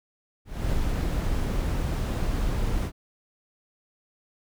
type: noise with ADSR envelope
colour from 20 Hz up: brown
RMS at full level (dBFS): -24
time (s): 0.45-2.92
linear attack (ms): 280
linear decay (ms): 3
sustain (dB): -2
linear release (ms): 69
effects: none